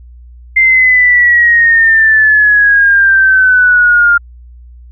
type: exponential sweep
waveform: sine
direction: down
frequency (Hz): 2094 to 1400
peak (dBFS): -4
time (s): 0.56-4.18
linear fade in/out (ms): 10
effects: added 60 Hz sine -32 dBFS peak until 4.91 s